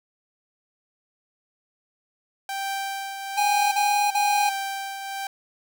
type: tone with tremolo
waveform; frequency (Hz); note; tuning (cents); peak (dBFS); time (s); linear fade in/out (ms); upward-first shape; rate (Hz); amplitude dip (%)
sawtooth; 784; G5; 0; -22; 2.49-5.27; 2; triangle; 1.1; 55
type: tone bursts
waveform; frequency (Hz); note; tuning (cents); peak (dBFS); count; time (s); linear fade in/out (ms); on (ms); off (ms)
square; 823; G#5; -16; -20; 3; 3.37-4.496; 10; 350; 38
effects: none